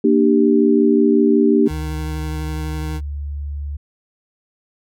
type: chord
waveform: sine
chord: G minor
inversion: first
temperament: equal with one note detuned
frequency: 233.1 / 298.6 / 392 Hz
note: Bb3 / D4 / G4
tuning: 0 / +29 / 0 cents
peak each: -15 / -15 / -15 dBFS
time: 0.04-1.68 s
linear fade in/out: 5 ms
type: tone with vibrato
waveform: 25% pulse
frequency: 154.5 Hz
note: D#3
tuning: 12 cents flat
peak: -22 dBFS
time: 1.65-3.01 s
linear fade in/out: 50 ms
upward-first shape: sine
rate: 12 Hz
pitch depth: 11 cents each way
type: tone with pitch glide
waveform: sine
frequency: 71 to 72.07 Hz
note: C#2 to D2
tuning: +42 to -32 cents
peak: -23 dBFS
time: 1.7-3.77 s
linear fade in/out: 10 ms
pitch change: +26 cents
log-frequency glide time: 2.76-2.84 s
effects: none